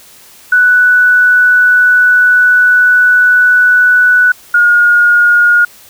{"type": "tone pair in turn", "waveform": "sine", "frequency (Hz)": [1483, 1432.5], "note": ["F#6", "F6"], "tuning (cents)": [4, 44], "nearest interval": "minor second", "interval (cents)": 60, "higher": "first", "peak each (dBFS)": -4, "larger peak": "neither", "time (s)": [[0.52, 4.32], [4.54, 5.65]], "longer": "first", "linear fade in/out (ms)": 5, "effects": ["white hiss -39 dBFS RMS until 5.89 s"]}